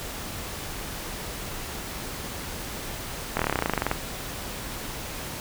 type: slowing click train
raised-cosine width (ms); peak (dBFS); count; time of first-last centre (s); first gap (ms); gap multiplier
0.5; -8; 17; 3.37-3.914; 23; 1.05
effects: pink hiss -35 dBFS RMS until 5.4 s